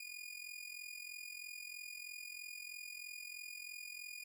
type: tone with amplitude modulation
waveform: sawtooth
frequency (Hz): 2444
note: D#7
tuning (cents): -32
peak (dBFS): -40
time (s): 0-4.24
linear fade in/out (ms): 5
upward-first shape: sine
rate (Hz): 43.1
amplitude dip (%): 75
effects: none